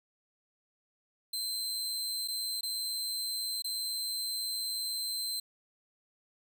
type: tone with dropouts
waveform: sawtooth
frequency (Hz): 4103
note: C8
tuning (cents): -35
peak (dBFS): -30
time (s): 1.33-5.4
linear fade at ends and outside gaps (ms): 5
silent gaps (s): 2.277-2.282 / 2.61-2.63 / 3.622-3.643
effects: none